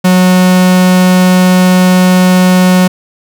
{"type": "tone", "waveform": "45% pulse", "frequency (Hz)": 183.1, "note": "F#3", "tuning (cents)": -18, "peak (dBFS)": -4, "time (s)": [0.04, 2.88], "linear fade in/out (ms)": 10, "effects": []}